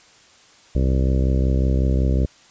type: harmonic tone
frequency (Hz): 65.41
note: C2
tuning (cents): 0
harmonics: 1 / 2 / 3 / 4 / 5 / 6 / 7 / 8 / 9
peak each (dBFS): -17 / -23 / -27 / -29 / -31 / -33 / -34 / -35 / -36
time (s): 0.75-2.26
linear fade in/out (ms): 5
effects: white hiss -51 dBFS RMS until 2.5 s + resampled to 16000 Hz